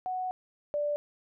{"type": "tone pair in turn", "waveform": "sine", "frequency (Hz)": [740, 587.3], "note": ["F#5", "D5"], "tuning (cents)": [0, 0], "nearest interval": "major third", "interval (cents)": 400, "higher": "first", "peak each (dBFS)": [-30, -27], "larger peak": "second", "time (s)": [[0.06, 0.31], [0.74, 0.96]], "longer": "first", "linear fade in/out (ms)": 0, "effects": []}